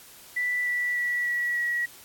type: tone with pitch steps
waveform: sine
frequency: 1974 / 1960.4 / 1946.8 / 1933.4 / 1920 Hz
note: B6 / B6 / B6 / B6 / B6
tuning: -1 / -13 / -25 / -37 / -49 cents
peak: -24 dBFS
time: 0.36-1.86 s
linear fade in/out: 10 ms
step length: 300 ms
effects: white hiss -49 dBFS RMS until 2.04 s + AAC 64 kbps